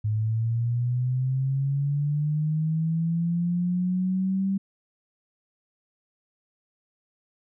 sine linear sweep, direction up, 105.9 to 195.6 Hz, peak -22 dBFS, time 0.04-4.58 s, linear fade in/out 10 ms, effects none

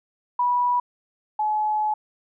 sine tone pair in turn, 978 / 852.6 Hz, B5 / G#5, -17 / +45 cents, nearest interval major second, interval 238 cents, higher first, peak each -18 / -20 dBFS, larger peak first, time 0.39-0.8 / 1.39-1.94 s, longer second, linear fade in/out 5 ms, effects none

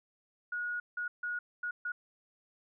sine tone bursts at uneven times, 1449 Hz, F#6, 37 cents flat, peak -33 dBFS, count 5, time 0.52-0.8 / 0.97-1.08 / 1.23-1.39 / 1.63-1.71 / 1.85-1.92 s, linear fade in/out 5 ms, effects none

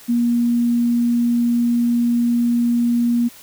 sine tone, 237.8 Hz, A#3, 35 cents sharp, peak -14 dBFS, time 0.08-3.29 s, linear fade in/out 20 ms, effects white hiss -43 dBFS RMS until 3.42 s

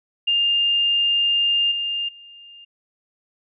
sine tone with level steps, 2808 Hz, F7, 9 cents sharp, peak -16 / -22 / -41 dBFS, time 0.27-2.65 s, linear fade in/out 10 ms, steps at 1.71 / 2.08 s, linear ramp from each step 10 ms, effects none

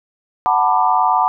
sine chord, B minor seventh, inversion second, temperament just, 740.8 / 889 / 987.8 / 1185.3 Hz, F#5 / A5 / B5 / D6, +2 / +18 / 0 / +16 cents, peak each -17 / -17 / -17 / -19 dBFS, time 0.46-1.28 s, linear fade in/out 0 ms, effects none

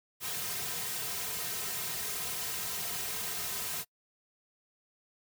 white noise with comb filter, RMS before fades -36 dBFS, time 0.2-3.85 s, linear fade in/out 50 ms, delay 3.5 ms, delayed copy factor -1, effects noise-tail reverb RT60 0.1 s tail -26 dB re dry

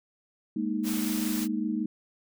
sine chord, Ab suspended second, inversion none, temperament equal, 207.7 / 233.1 / 311.1 Hz, Ab3 / Bb3 / Eb4, 0 / 0 / 0 cents, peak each -31 dBFS, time 0.56-1.86 s, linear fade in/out 5 ms
white noise, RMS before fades -36 dBFS, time 0.83-1.48 s, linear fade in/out 50 ms
effects none

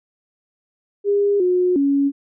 sine tone with pitch steps, 405.2 / 361.7 / 279.8 Hz, G#4 / F#4 / C#4, -43 / -39 / +16 cents, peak -14 dBFS, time 1.04-2.12 s, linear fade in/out 50 ms, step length 360 ms, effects none

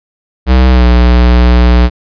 square tone with pitch glide, 63.7 to 60.65 Hz, C2 to B1, -46 to -31 cents, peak -4 dBFS, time 0.46-1.9 s, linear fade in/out 50 ms, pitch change -85 cents, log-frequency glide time 0.7-0.85 s, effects resampled to 11025 Hz

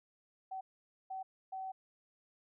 sine tone bursts at uneven times, 761 Hz, F#5, 48 cents sharp, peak -39 dBFS, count 3, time 0.51-0.61 / 1.1-1.23 / 1.52-1.72 s, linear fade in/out 10 ms, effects none

